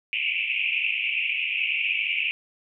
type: band-pass noise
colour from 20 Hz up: white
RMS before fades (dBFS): -26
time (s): 0.13-2.31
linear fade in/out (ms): 0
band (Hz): 2300 to 2800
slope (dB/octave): 96
effects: none